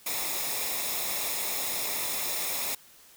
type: noise with comb filter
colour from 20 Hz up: white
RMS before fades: -31 dBFS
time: 0.06-2.75 s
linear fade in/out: 5 ms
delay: 0.66 ms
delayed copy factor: -0.6
effects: white hiss -55 dBFS RMS until 3.16 s